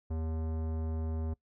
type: tone with tanh clipping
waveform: sine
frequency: 80 Hz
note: D#2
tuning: 49 cents sharp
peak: -34 dBFS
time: 0.1-1.34 s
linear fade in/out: 10 ms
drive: 18 dB
effects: noise-tail reverb RT60 0.1 s tail -21 dB re dry